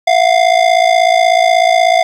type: ring-modulated tone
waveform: square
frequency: 698.5 Hz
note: F5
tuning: in tune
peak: -5 dBFS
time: 0.07-2.03 s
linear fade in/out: 5 ms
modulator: 28.2 Hz
effects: low-pass 5000 Hz 12 dB/octave + 7-bit